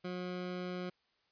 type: tone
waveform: 20% pulse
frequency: 180.5 Hz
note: F#3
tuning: 43 cents flat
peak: -33 dBFS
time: 0.04-0.9 s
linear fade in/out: 10 ms
effects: white hiss -75 dBFS RMS until 1.31 s + resampled to 11025 Hz